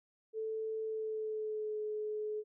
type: tone with pitch glide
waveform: sine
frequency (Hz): 440 to 426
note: A4 to G#4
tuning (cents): 0 to +44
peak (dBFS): -35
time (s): 0.33-2.44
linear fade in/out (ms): 50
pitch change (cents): -56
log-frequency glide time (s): 0.84-1.8
effects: none